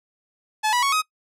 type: tone with pitch steps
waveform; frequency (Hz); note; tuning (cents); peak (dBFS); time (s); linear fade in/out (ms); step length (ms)
sawtooth; 861 / 977.7 / 1110.1 / 1260.6; A5 / B5 / C#6 / D#6; -38 / -18 / +2 / +22; -15; 0.63-1.022; 20; 98
effects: noise-tail reverb RT60 0.1 s tail -22 dB re dry + low-pass 11000 Hz 12 dB/octave